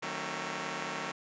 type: chord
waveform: 5% pulse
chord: D# diminished seventh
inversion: none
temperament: just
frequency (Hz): 155.56 / 186.68 / 224 / 268.8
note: D#3 / F#3 / A3 / C4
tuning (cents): 0 / +16 / +31 / +47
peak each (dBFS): -30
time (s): 0.02-1.12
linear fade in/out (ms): 10
effects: resampled to 16000 Hz